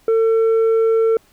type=tone with tanh clipping; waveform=sine; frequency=450 Hz; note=A4; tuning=39 cents sharp; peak=-13 dBFS; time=0.08-1.17 s; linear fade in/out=2 ms; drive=4 dB; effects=pink hiss -55 dBFS RMS until 1.32 s